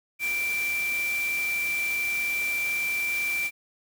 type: tone in noise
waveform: sine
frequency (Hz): 2349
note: D7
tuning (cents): 0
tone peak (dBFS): -25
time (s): 0.19-3.51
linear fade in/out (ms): 50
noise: white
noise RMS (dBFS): -37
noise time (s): 0.19-3.51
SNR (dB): +9
effects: none